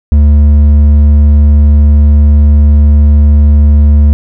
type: tone with hard clipping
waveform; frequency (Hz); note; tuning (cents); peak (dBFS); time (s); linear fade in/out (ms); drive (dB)
sine; 73.42; D2; 0; -3; 0.12-4.13; 0; 5
effects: none